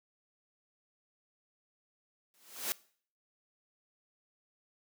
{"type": "noise with exponential growth", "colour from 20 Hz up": "white", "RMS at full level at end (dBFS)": -31, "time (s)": [2.34, 2.72], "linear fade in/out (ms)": 0, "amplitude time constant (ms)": 81, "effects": ["noise-tail reverb RT60 0.5 s tail -21 dB re dry", "high-pass 200 Hz 12 dB/octave"]}